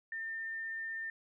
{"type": "tone", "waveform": "sine", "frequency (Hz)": 1804, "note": "A6", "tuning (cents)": 43, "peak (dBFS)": -37, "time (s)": [0.12, 1.1], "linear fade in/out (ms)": 2, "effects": []}